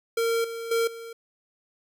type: tone with level steps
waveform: square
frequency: 459.6 Hz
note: A#4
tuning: 25 cents flat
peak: -23 / -33 / -22 / -38 dBFS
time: 0.17-1.13 s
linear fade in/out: 5 ms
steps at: 0.44 / 0.71 / 0.87 s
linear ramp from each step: 5 ms
effects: none